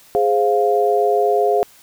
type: chord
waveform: sine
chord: F minor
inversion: first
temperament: equal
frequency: 415.3 / 523.3 / 698.5 Hz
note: Ab4 / C5 / F5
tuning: 0 / 0 / 0 cents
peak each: -16 / -21 / -17 dBFS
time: 0.15-1.63 s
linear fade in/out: 0 ms
effects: white hiss -48 dBFS RMS until 1.82 s